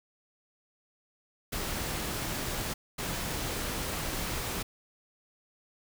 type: noise bursts at uneven times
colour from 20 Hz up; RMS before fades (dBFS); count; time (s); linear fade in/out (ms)
pink; -34; 2; 1.52-2.74 / 2.98-4.63; 10
effects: none